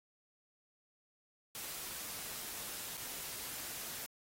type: noise with dropouts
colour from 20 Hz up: white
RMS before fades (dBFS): -44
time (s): 1.55-4.06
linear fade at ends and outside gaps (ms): 0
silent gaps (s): 2.971-2.977
effects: AAC 48 kbps